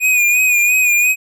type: tone with vibrato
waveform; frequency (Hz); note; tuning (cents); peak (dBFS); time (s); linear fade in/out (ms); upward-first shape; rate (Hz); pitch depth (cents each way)
square; 2464; D#7; -17; -11; 0-1.16; 50; sine; 2.9; 46
effects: none